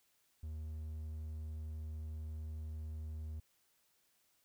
triangle tone, 77.78 Hz, D#2, in tune, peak -39 dBFS, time 0.43-3.4 s, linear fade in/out 5 ms, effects white hiss -75 dBFS RMS until 4.44 s

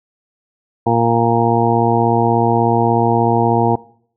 harmonic tone, 116.54 Hz, A#2, in tune, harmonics 1 / 2 / 3 / 4 / 6 / 7 / 8, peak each -19 / -19 / -19 / -19 / -19 / -19 / -19 dBFS, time 0.86-3.76 s, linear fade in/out 10 ms, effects noise-tail reverb RT60 0.6 s tail -21 dB re dry

